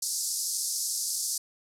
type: band-pass noise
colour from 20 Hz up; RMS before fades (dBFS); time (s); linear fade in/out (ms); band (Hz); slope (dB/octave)
pink; -31; 0.02-1.38; 5; 4800 to 12000; 48
effects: none